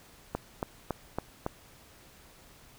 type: click train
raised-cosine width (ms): 1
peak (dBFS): -16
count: 5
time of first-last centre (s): 0.35-1.464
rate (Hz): 3.59
effects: pink hiss -56 dBFS RMS until 2.78 s